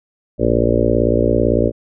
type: harmonic tone with a mistuned harmonic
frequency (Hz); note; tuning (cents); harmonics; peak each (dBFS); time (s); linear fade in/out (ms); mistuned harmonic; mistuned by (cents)
57.9; A#1; -11; 1 / 2 / 4 / 5 / 6 / 7 / 8 / 9 / 10; -21 / -21 / -21 / -21 / -21 / -21 / -21 / -21 / -21; 0.38-1.72; 50; 1; -18
effects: none